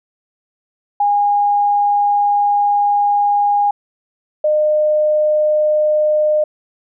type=tone pair in turn; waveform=sine; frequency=818 / 608.1 Hz; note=G#5 / D#5; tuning=-26 / -40 cents; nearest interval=perfect fourth; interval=514 cents; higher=first; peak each=-11 dBFS; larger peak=neither; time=1-3.71 / 4.44-6.44 s; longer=first; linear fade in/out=5 ms; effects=none